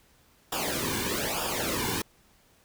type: noise with flanger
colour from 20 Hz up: pink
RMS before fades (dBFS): -30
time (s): 0.52-2.02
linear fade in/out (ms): 5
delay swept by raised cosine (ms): 0.48 to 1.58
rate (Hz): 1.1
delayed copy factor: -0.8
effects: pink hiss -62 dBFS RMS until 2.64 s